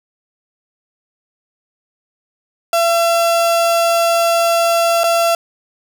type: tone with dropouts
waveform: 35% pulse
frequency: 676 Hz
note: E5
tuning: 43 cents sharp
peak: -10 dBFS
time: 2.73-5.35 s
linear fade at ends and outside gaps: 2 ms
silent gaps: 5.035-5.04 s
effects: none